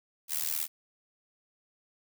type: noise with amplitude modulation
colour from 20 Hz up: blue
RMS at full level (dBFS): -28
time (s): 0.28-0.68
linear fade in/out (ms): 50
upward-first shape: sine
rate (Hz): 78.4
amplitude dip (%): 100
effects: none